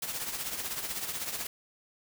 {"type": "noise with tremolo", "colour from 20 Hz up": "white", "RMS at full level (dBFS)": -33, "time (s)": [0.02, 1.47], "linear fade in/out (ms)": 5, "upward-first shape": "triangle", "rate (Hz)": 16, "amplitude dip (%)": 65, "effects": []}